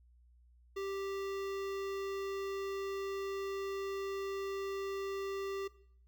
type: tone with notch filter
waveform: square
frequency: 392 Hz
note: G4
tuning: in tune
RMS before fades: -39 dBFS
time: 0.76-5.68 s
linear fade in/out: 10 ms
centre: 10000 Hz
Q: 0.64
effects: noise-tail reverb RT60 0.6 s tail -18 dB re dry + added 60 Hz sine -61 dBFS peak until 6.07 s